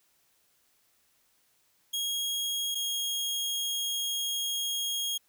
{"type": "tone pair in turn", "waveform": "sawtooth", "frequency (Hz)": [3283, 3269], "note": ["G#7", "G#7"], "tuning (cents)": [-21, -28], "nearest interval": "unison", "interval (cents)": 7, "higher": "first", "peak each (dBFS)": -26, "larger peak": "neither", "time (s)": [[1.93, 2.75], [2.75, 5.18]], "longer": "second", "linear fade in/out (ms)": 10, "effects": ["white hiss -69 dBFS RMS until 5.28 s"]}